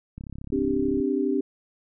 click train, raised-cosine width 5 ms, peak -25 dBFS, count 29, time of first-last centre 0.18-1.001 s, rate 34.1 Hz
sine chord, C suspended second, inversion none, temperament equal, 261.6 / 293.7 / 392 Hz, C4 / D4 / G4, 0 / 0 / 0 cents, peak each -26 dBFS, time 0.52-1.41 s, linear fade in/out 5 ms
effects none

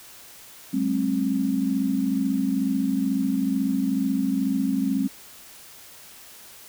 sine tone cluster, 191.3 / 213.5 / 267.5 Hz, G3 / G#3 / C4, -42 / +48 / +38 cents, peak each -27 / -27 / -23 dBFS, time 0.73-5.08 s, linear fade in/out 10 ms, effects white hiss -46 dBFS RMS until 6.68 s

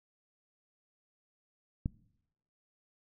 click, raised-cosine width 5 ms, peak -19 dBFS, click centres 1.859 s, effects noise-tail reverb RT60 0.8 s tail -22 dB re dry

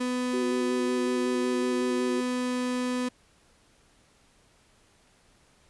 35% pulse tone, 249.9 Hz, B3, 21 cents sharp, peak -25 dBFS, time 0-3.09 s, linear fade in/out 10 ms
sine tone with vibrato, 370 Hz, F#4, in tune, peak -28 dBFS, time 0.33-2.21 s, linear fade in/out 10 ms, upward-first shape square, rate 5.4 Hz, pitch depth 29 cents each way
effects pink hiss -62 dBFS RMS until 5.69 s + resampled to 24000 Hz

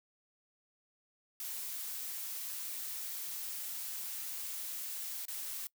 blue noise with dropouts, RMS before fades -41 dBFS, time 1.4-5.67 s, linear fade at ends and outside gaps 1 ms, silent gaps 5.254-5.282 s, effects noise-tail reverb RT60 0.1 s tail -23 dB re dry

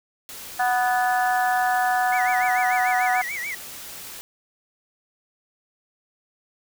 white noise, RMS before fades -38 dBFS, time 0.29-4.21 s, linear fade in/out 0 ms
harmonic tone, 246.9 Hz, B3, in tune, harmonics 3 / 4 / 5 / 6 / 7, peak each -20 / -32 / -32 / -28 / -27 dBFS, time 0.59-3.22 s, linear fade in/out 10 ms
triangle tone with vibrato, 2093 Hz, C7, in tune, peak -26 dBFS, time 2.12-3.55 s, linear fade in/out 5 ms, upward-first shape sine, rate 6.8 Hz, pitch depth 170 cents each way
effects none

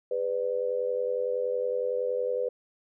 sine tone with amplitude modulation, 499.3 Hz, B4, 19 cents sharp, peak -22 dBFS, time 0.11-2.49 s, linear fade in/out 5 ms, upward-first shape sine, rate 90.8 Hz, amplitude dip 85%, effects none

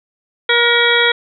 harmonic tone with a mistuned harmonic, 475.8 Hz, A#4, 35 cents sharp, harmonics 1 / 2 / 3 / 4 / 5 / 7 / 8, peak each -17 / -22 / -17 / -16 / -20 / -16 / -22 dBFS, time 0.49-1.12 s, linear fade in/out 5 ms, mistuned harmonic 5, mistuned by -63 cents, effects none

